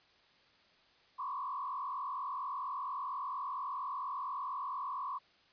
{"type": "tone with frequency modulation", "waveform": "sine", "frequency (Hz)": 1073, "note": "C6", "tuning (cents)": 43, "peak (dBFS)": -36, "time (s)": [1.18, 5.19], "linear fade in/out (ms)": 20, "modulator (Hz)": 44.3, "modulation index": 1.9, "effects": ["white hiss -66 dBFS RMS until 5.52 s", "resampled to 11025 Hz"]}